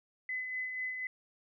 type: tone with tremolo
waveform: sine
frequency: 2020 Hz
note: B6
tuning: 39 cents sharp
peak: -33 dBFS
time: 0.29-1.07 s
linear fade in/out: 2 ms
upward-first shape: sine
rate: 4.1 Hz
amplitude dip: 40%
effects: none